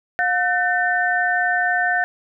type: tone cluster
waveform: sine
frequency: 715 / 1521 / 1797 Hz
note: F5 / F#6 / A6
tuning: +41 / +47 / +36 cents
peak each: -21 dBFS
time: 0.19-2.04 s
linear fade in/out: 0 ms
effects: none